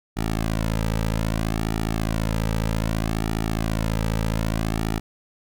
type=tone with flanger; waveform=sawtooth; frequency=54.7 Hz; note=A1; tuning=9 cents flat; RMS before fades=-24 dBFS; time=0.16-5 s; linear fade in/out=20 ms; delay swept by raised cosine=1.9 to 2.82 ms; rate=0.63 Hz; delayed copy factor=-0.85; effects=none